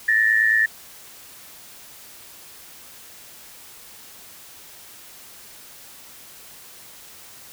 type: tone pair together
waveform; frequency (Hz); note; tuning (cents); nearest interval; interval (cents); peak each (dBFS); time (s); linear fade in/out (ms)
sine; 1760 / 1868.9; A6 / A#6; 0 / +4; minor second; 104; -17 / -19; 0.08-0.66; 5
effects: white hiss -44 dBFS RMS until 7.52 s